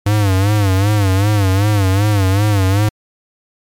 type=tone with vibrato; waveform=square; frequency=99.9 Hz; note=G2; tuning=33 cents sharp; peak=-11 dBFS; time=0.06-2.89 s; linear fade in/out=5 ms; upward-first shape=sine; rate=2.6 Hz; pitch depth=110 cents each way; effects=MP3 96 kbps